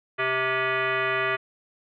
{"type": "tone with frequency modulation", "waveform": "sine", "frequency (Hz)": 391.8, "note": "G4", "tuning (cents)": -1, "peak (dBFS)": -22, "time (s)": [0.18, 1.37], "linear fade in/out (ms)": 20, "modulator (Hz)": 521, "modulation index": 4.1, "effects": []}